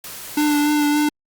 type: noise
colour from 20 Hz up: white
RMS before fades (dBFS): -34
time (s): 0.04-0.66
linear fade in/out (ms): 2
type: noise with tremolo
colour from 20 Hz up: white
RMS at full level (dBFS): -34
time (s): 0.35-1.08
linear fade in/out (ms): 50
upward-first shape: square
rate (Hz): 6.6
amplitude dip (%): 30
type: tone with vibrato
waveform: square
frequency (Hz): 295.8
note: D4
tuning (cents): +13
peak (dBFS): -16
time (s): 0.37-1.09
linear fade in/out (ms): 5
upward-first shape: sine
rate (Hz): 3.5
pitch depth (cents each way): 19
effects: Opus 48 kbps